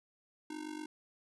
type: tone with amplitude modulation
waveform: square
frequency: 306.9 Hz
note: D#4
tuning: 24 cents flat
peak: -38 dBFS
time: 0.5-0.86 s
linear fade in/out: 5 ms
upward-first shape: sine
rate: 48.3 Hz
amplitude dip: 80%
effects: resampled to 24000 Hz